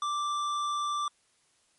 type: tone with hard clipping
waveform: sine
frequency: 1174.7 Hz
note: D6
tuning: in tune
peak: -30 dBFS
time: 0.02-1.08 s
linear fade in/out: 2 ms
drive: 11 dB
effects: white hiss -68 dBFS RMS until 1.78 s + MP3 48 kbps